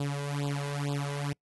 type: tone with flanger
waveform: sawtooth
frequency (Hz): 142.7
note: D3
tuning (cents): -49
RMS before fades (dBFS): -32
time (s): 0-1.33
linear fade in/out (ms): 5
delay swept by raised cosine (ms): 0.24 to 2.04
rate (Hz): 2.2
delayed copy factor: +0.8
effects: noise-tail reverb RT60 0.1 s tail -26 dB re dry + AAC 32 kbps